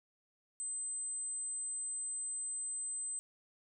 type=tone; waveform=sine; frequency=8160 Hz; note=C9; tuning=44 cents flat; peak=-37 dBFS; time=0.6-3.19 s; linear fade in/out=0 ms; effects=none